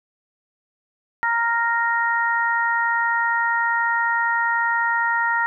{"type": "harmonic tone", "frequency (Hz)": 465.3, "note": "A#4", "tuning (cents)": -3, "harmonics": [2, 3, 4], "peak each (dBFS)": [-22, -23, -22], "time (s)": [1.23, 5.46], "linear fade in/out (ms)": 0, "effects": []}